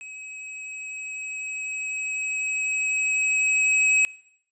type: tone with level ramp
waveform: square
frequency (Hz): 2552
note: D#7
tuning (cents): +43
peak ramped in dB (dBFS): -38 to -17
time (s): 0.01-4.05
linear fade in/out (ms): 0
effects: noise-tail reverb RT60 0.7 s tail -21 dB re dry + resampled to 22050 Hz